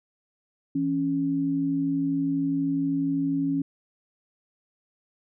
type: tone pair together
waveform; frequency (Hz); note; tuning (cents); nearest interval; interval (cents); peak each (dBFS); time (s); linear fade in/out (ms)
sine; 164.82 / 277.2; E3 / C#4; 0 / 0; major sixth; 900; -31 / -23; 0.75-3.62; 5
effects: none